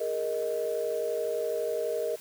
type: chord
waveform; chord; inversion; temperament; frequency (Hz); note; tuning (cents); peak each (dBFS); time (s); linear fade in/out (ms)
sine; Ab suspended second; none; just; 415.3 / 467.2 / 623; Ab4 / Bb4 / Eb5; 0 / +4 / +2; -34 / -30 / -31; 0-2.16; 10
effects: tanh soft clip ceiling -19 dBFS + white hiss -49 dBFS RMS until 2.2 s